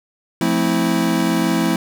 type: chord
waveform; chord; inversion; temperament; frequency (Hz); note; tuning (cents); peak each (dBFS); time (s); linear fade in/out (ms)
square; F major seventh; none; equal with one note detuned; 174.61 / 220 / 261.6 / 326.6; F3 / A3 / C4 / E4; 0 / 0 / 0 / -16; -22 / -22 / -23 / -21; 0.41-1.76; 2
effects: none